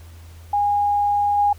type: tone with level steps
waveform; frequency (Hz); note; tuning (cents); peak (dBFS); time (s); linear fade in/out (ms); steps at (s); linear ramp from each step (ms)
sine; 819; G#5; -24; -16 / -14; 0.53-1.53; 5; 1.37; 20
effects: added 83 Hz sine -39 dBFS peak until 1.58 s + pink hiss -51 dBFS RMS until 1.58 s